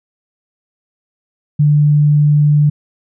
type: tone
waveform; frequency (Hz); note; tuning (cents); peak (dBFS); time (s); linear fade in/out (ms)
sine; 148; D3; +14; -7; 1.59-2.7; 10
effects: none